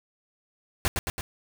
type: noise with echo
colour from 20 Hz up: pink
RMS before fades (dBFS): -24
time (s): 0.85-0.88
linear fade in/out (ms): 0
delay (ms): 110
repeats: 3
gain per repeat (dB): -3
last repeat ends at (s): 1.21
effects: none